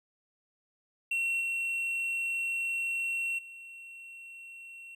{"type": "tone with level steps", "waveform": "triangle", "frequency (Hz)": 2723, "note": "F7", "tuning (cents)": -44, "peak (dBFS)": [-26, -28, -43], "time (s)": [1.11, 4.95], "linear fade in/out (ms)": 5, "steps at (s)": [1.4, 3.38], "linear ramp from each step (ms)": 10, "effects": []}